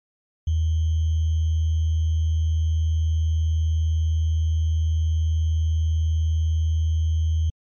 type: tone with sample-and-hold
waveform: sine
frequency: 79.8 Hz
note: D#2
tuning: 44 cents sharp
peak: -18 dBFS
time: 0.47-7.5 s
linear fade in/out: 5 ms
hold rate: 3150 Hz
effects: MP3 32 kbps

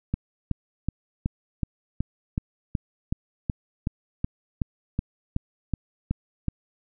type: click train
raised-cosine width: 5 ms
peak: -12 dBFS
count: 18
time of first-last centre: 0.14-6.483 s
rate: 2.68 Hz
effects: none

